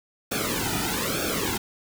pink noise with flanger, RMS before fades -27 dBFS, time 0.31-1.58 s, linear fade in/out 10 ms, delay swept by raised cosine 1 to 1.86 ms, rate 1.1 Hz, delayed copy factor -0.9, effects none

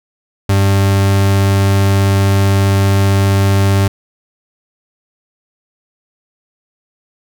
40% pulse tone, 98.3 Hz, G2, 5 cents sharp, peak -8 dBFS, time 0.49-3.88 s, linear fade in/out 5 ms, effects none

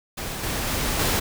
pink noise with level steps, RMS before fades -31 / -27 / -25 / -22 dBFS, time 0.17-1.2 s, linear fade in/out 10 ms, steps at 0.43 / 0.67 / 0.99 s, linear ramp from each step 5 ms, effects none

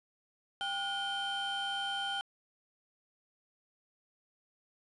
triangle tone cluster, 795 / 1444 / 3116 Hz, G5 / F#6 / G7, +24 / -43 / -11 cents, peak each -35 / -36 / -34 dBFS, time 0.61-2.21 s, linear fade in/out 0 ms, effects tanh soft clip ceiling -27 dBFS + resampled to 24000 Hz

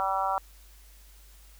harmonic tone, 192.9 Hz, G3, 28 cents flat, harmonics 3 / 4 / 5 / 6 / 7, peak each -36 / -29 / -31 / -33 / -32 dBFS, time 0-0.38 s, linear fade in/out 0 ms, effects added 50 Hz sine -51 dBFS peak until 1.59 s + white hiss -58 dBFS RMS until 1.59 s

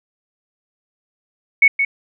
sine tone with echo, 2217 Hz, C#7, in tune, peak -6 dBFS, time 1.62-1.68 s, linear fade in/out 5 ms, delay 170 ms, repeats 1, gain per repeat -8 dB, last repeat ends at 1.85 s, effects none

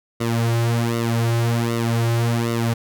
sawtooth tone with flanger, 116.54 Hz, A#2, in tune, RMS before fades -20 dBFS, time 0.2-2.74 s, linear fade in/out 10 ms, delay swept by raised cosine 1.2 to 4.2 ms, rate 1.3 Hz, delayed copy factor -0.85, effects none

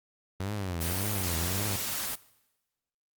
sawtooth tone with vibrato, 92.5 Hz, F#2, in tune, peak -27 dBFS, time 0.4-1.76 s, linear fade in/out 0 ms, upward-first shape triangle, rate 1.8 Hz, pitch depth 250 cents each way
white noise, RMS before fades -33 dBFS, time 0.8-2.16 s, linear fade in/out 20 ms
effects noise-tail reverb RT60 1.0 s tail -20 dB re dry + Opus 32 kbps

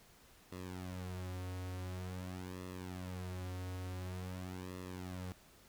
sawtooth tone with flanger, 91.6 Hz, F#2, 17 cents flat, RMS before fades -44 dBFS, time 0.52-5.32 s, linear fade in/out 0 ms, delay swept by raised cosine 1.3 to 5.1 ms, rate 0.47 Hz, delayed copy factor -0.85, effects pink hiss -63 dBFS RMS until 5.68 s

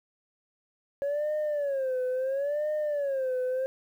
sine tone with vibrato, 555 Hz, C#5, 2 cents sharp, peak -24 dBFS, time 1.02-3.66 s, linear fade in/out 0 ms, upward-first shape sine, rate 0.73 Hz, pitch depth 160 cents each way, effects tanh soft clip ceiling -25 dBFS + 10-bit

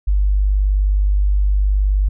sine tone, 49.6 Hz, G1, 21 cents sharp, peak -12 dBFS, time 0.07-2.09 s, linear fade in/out 10 ms, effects none

